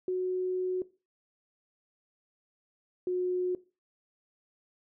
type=tone pair in turn; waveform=sine; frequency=368.1 / 363 Hz; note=F#4 / F#4; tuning=-9 / -33 cents; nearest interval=unison; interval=24 cents; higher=first; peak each=-27 / -27 dBFS; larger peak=neither; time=0.08-0.82 / 3.07-3.55 s; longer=first; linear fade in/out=2 ms; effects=noise-tail reverb RT60 0.3 s tail -18 dB re dry